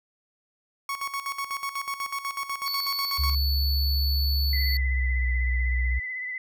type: tone with tremolo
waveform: 30% pulse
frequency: 1108.7 Hz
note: C#6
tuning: in tune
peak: -25 dBFS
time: 0.89-3.35 s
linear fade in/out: 2 ms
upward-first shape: square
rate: 8.1 Hz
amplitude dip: 70%
type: tone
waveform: square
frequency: 4455 Hz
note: C#8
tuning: 8 cents sharp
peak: -28 dBFS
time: 2.66-4.77 s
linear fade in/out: 2 ms
type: tone with pitch glide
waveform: sine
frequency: 69.3 to 62.46 Hz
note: C#2 to B1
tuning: 0 to +20 cents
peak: -22 dBFS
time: 3.18-6 s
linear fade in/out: 20 ms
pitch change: -180 cents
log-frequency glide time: 4.47-5.28 s
type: tone with vibrato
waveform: sine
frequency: 2013 Hz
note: B6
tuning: 33 cents sharp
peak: -30 dBFS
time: 4.53-6.38 s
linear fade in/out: 2 ms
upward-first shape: sine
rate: 16 Hz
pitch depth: 33 cents each way
effects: none